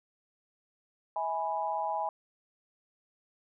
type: chord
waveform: sine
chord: E major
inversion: none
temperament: equal with one note detuned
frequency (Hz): 646.1 / 830.6 / 987.8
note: E5 / G#5 / B5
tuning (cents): -35 / 0 / 0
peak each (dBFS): -36 / -32 / -35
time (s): 1.16-2.09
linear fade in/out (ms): 2
effects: none